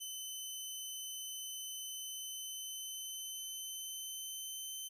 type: tone with pitch glide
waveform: 15% pulse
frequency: 3041 to 3075 Hz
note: F#7 to G7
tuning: +47 to -34 cents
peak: -35 dBFS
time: 0-4.89 s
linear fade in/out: 20 ms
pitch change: +19 cents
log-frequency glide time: 1.84-4.76 s
effects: none